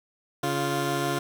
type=tone pair together; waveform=15% pulse; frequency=141 / 349.2 Hz; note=C#3 / F4; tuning=+30 / 0 cents; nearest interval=octave + major third; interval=1570 cents; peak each=-22 / -21 dBFS; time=0.43-1.19 s; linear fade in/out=5 ms; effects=none